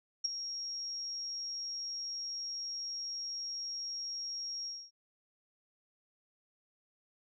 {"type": "tone with ADSR envelope", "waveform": "sine", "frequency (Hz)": 5588, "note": "F8", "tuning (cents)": 0, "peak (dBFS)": -26, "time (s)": [0.24, 4.91], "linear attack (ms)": 12, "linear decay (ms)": 13, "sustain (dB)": -11, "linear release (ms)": 250, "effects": []}